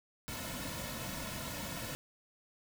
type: noise with comb filter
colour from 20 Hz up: pink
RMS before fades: -41 dBFS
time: 0.28-1.95 s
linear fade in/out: 0 ms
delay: 2.5 ms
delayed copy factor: -0.75
effects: none